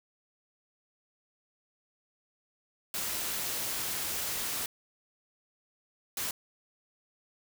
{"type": "noise bursts at uneven times", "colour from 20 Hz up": "white", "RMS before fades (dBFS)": -34, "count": 2, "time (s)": [[2.94, 4.66], [6.17, 6.31]], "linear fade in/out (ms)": 2, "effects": []}